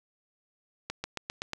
accelerating click train, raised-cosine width 0.2 ms, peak -16 dBFS, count 6, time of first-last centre 0.9-1.533 s, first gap 140 ms, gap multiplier 0.95, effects none

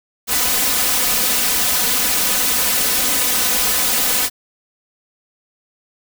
white noise with comb filter, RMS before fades -17 dBFS, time 0.27-4.3 s, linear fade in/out 50 ms, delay 4 ms, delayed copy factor +0.85, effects none

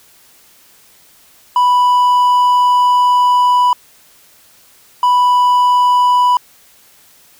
triangle tone pair in turn, 987.8 / 987.8 Hz, B5 / B5, 0 / 0 cents, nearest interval unison, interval 0 cents, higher neither, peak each -6 dBFS, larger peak neither, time 1.56-3.73 / 5.03-6.37 s, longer first, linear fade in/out 2 ms, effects white hiss -47 dBFS RMS until 7.39 s

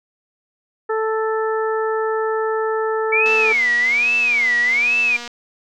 harmonic tone, 440 Hz, A4, in tune, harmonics 1 / 2 / 3 / 4, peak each -19 / -26 / -26 / -30 dBFS, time 0.89-3.53 s, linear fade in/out 10 ms
sine tone with vibrato, 2253 Hz, C#7, 28 cents sharp, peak -14 dBFS, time 3.12-5.17 s, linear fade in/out 10 ms, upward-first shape sine, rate 1.2 Hz, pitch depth 280 cents each way
click train, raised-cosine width 0.2 ms, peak -15 dBFS, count 483, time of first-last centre 3.26-5.277 s, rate 239 Hz
effects none

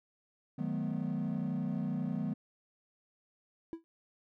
triangle chord, B dominant seventh, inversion first, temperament equal with one note detuned, 155.56 / 185 / 214.9 / 246.9 Hz, D#3 / F#3 / A3 / B3, 0 / 0 / -41 / 0 cents, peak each -35 dBFS, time 0.58-2.34 s, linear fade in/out 10 ms
triangle tone with exponential decay, 329.6 Hz, E4, in tune, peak -31 dBFS, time 3.73-3.84 s, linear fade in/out 0 ms, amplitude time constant 22 ms
effects tanh soft clip ceiling -25 dBFS

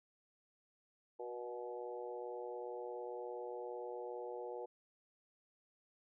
harmonic tone with a mistuned harmonic, 122.2 Hz, B2, 18 cents flat, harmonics 3 / 4 / 5 / 6 / 7, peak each -48 / -45 / -52 / -54 / -51 dBFS, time 1.19-4.66 s, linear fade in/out 10 ms, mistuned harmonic 4, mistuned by -17 cents, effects none

